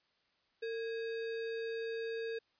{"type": "tone with sample-and-hold", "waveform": "sine", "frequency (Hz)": 454.2, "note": "A#4", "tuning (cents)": -45, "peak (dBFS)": -36, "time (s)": [0.62, 2.39], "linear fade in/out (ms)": 10, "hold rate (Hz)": 2100, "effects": ["white hiss -75 dBFS RMS until 2.59 s", "resampled to 11025 Hz"]}